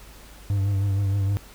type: tone with vibrato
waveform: triangle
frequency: 99 Hz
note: G2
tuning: 18 cents sharp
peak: -18 dBFS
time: 0.5-1.37 s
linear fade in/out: 0 ms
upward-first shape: triangle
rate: 6.4 Hz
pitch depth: 47 cents each way
effects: added 50 Hz sine -47 dBFS peak until 1.54 s + pink hiss -48 dBFS RMS until 1.54 s